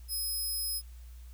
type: tone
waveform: 5% pulse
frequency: 5100 Hz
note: D#8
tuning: 42 cents sharp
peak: -26 dBFS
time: 0.08-0.82 s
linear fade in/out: 50 ms
effects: added 60 Hz sine -45 dBFS peak until 1.33 s + white hiss -63 dBFS RMS until 1.33 s